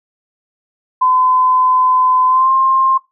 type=tone with pitch glide; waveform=sine; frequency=1019 to 1058.6 Hz; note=C6 to C6; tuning=-46 to +20 cents; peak=-9 dBFS; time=1.01-2.98 s; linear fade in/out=10 ms; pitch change=+66 cents; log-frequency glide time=2.27-2.51 s; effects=noise-tail reverb RT60 0.2 s tail -19 dB re dry